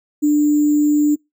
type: tone with sample-and-hold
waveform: sine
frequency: 296.4 Hz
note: D4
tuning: 16 cents sharp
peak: -11 dBFS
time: 0.22-1.16 s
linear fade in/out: 20 ms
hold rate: 7350 Hz
effects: noise-tail reverb RT60 0.2 s tail -26 dB re dry